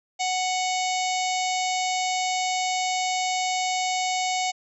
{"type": "harmonic tone", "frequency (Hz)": 740, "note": "F#5", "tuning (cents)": 0, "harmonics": [1, 3, 4, 5, 6, 7, 8, 9, 10], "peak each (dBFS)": [-25, -31, -35, -36, -37, -38, -38, -36, -36], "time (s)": [0.19, 4.52], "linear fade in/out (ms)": 20, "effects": []}